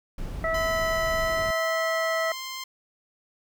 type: noise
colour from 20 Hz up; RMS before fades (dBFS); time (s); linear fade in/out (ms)
brown; -34; 0.18-1.51; 2
type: harmonic tone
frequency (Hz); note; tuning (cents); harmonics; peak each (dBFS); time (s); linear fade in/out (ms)
651; E5; -22; 1 / 2 / 3; -26 / -30 / -29; 0.44-2.32; 2
type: tone with pitch glide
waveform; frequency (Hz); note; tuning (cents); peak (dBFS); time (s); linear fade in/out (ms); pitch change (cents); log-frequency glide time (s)
10% pulse; 1015 to 1049; B5 to C6; +47 to +4; -25; 0.54-2.64; 5; +57; 1.08-1.84
effects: none